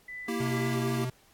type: tone with tremolo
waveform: sine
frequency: 1994 Hz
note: B6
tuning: 16 cents sharp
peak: -37 dBFS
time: 0.08-0.76 s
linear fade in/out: 5 ms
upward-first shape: sine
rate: 2.4 Hz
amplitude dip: 55%
type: chord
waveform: square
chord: E diminished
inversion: second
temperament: equal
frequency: 233.1 / 329.6 / 392 Hz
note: Bb3 / E4 / G4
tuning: 0 / 0 / 0 cents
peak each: -33 / -37 / -35 dBFS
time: 0.28-1.05 s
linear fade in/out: 5 ms
type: tone with vibrato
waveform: square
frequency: 127.8 Hz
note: C3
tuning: 40 cents flat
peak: -31 dBFS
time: 0.4-1.1 s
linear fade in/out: 5 ms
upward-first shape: sine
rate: 4.4 Hz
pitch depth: 22 cents each way
effects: pink hiss -62 dBFS RMS until 1.33 s + AAC 64 kbps